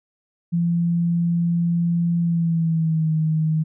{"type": "tone with pitch glide", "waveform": "sine", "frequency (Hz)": [170.6, 157.35], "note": ["F3", "D#3"], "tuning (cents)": [-40, 20], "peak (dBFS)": -17, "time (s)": [0.52, 3.64], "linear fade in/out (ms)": 20, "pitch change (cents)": -140, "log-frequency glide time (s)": [2.2, 3.12], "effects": []}